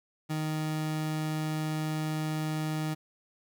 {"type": "tone", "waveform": "30% pulse", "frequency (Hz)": 155.3, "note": "D#3", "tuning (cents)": -3, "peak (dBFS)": -27, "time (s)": [0.29, 2.95], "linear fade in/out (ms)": 20, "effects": ["11-bit"]}